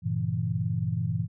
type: chord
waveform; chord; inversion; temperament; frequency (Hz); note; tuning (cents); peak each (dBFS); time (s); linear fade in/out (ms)
sine; G diminished seventh; none; equal; 98 / 116.54 / 138.59 / 164.81; G2 / Bb2 / Db3 / Fb3; 0 / 0 / 0 / 0; -32 / -29 / -35 / -30; 0.02-1.28; 50
effects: none